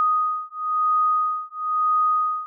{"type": "beating tone pair", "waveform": "sine", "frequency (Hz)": [1244.5, 1245.5], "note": ["D#6", "D#6"], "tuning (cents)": [0, 1], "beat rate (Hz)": 1, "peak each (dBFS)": [-22, -22], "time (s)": [0, 2.46], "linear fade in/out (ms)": 0, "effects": []}